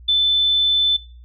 sine tone, 3520 Hz, A7, in tune, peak -13 dBFS, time 0.08-0.97 s, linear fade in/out 10 ms, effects noise-tail reverb RT60 0.4 s tail -22 dB re dry + added 60 Hz sine -39 dBFS peak until 1.24 s

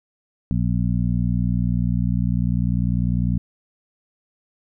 harmonic tone, 60.1 Hz, B1, 46 cents flat, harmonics 1 / 2 / 3 / 4, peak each -24 / -22 / -22 / -28 dBFS, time 0.51-3.38 s, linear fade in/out 0 ms, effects none

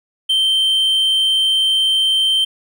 triangle tone, 3122 Hz, G7, 8 cents flat, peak -11 dBFS, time 0.29-2.45 s, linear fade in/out 10 ms, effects none

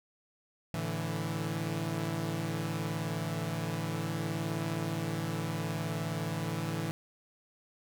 sawtooth chord, A suspended fourth, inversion none, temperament equal with one note detuned, 110 / 145.48 / 164.81 Hz, A2 / D3 / E3, 0 / -16 / 0 cents, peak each -34 / -34 / -31 dBFS, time 0.74-6.91 s, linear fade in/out 0 ms, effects none

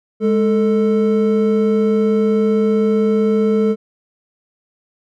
triangle tone pair together, 208.7 / 442.2 Hz, G#3 / A4, +9 / +9 cents, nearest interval octave + minor second, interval 1300 cents, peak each -13 dBFS, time 0.2-3.76 s, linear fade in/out 50 ms, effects none

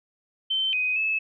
sine tone with pitch steps, 3091 / 2506 / 2601 Hz, G7 / D#7 / E7, -25 / +12 / -24 cents, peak -22 dBFS, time 0.5-1.19 s, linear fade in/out 10 ms, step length 230 ms, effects none

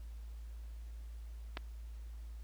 clicks, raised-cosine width 0.3 ms, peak -23 / -29 dBFS, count 2, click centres 1.571 / 1.574 s, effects added 56 Hz sine -44 dBFS peak until 2.43 s + pink hiss -67 dBFS RMS until 2.43 s

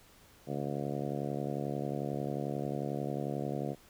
harmonic tone, 71.2 Hz, C#2, 47 cents sharp, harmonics 2 / 3 / 4 / 5 / 6 / 7 / 8 / 9 / 10, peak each -38 / -40 / -41 / -42 / -43 / -43 / -44 / -45 / -45 dBFS, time 0.46-3.76 s, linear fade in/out 50 ms, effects pink hiss -60 dBFS RMS until 3.89 s

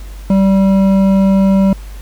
triangle tone with hard clipping, 193.8 Hz, G3, 20 cents flat, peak -9 dBFS, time 0.3-1.73 s, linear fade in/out 2 ms, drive 13 dB, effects added 49 Hz sine -26 dBFS peak until 2.01 s + pink hiss -41 dBFS RMS until 2.01 s

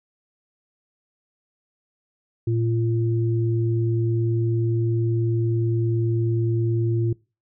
sine tone pair together, 114.8 / 344 Hz, A#2 / F4, -26 / -26 cents, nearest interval octave + perfect fifth, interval 1900 cents, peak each -20 / -26 dBFS, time 2.47-7.13 s, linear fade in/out 5 ms, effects noise-tail reverb RT60 0.3 s tail -23 dB re dry

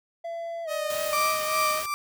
triangle tone with pitch glide, 673 to 589.3 Hz, E5 to D5, +36 to +6 cents, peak -29 dBFS, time 0.24-1.16 s, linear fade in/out 10 ms, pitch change -230 cents, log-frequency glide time 0.64-0.71 s
sawtooth tone with vibrato, 622.3 Hz, D#5, in tune, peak -25 dBFS, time 0.67-1.84 s, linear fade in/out 50 ms, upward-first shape triangle, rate 3.6 Hz, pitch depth 25 cents each way
white noise, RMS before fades -36 dBFS, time 0.9-1.86 s, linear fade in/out 2 ms
35% pulse tone with tremolo, 1174.7 Hz, D6, in tune, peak -20 dBFS, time 1.13-1.94 s, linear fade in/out 0 ms, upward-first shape sine, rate 2.5 Hz, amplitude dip 70%
effects none

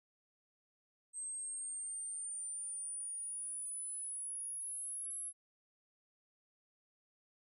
sine linear sweep, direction up, 8260 to 10960 Hz, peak -40 dBFS, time 1.13-5.33 s, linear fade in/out 50 ms, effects none

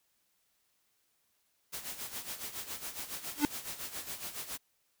white noise with tremolo, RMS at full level -39 dBFS, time 1.72-4.58 s, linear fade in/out 20 ms, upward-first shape sine, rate 7.2 Hz, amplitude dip 70%
square tone with exponential growth, 293.7 Hz, D4, in tune, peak -21 dBFS, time 3.36-3.45 s, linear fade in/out 0 ms, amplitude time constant 19 ms
effects white hiss -75 dBFS RMS until 5 s

